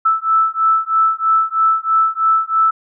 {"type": "beating tone pair", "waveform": "sine", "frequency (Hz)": [1315, 1318.1], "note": ["E6", "E6"], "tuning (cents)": [-5, -1], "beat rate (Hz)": 3.1, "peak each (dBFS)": -15, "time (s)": [0.05, 2.71], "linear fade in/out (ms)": 10, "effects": []}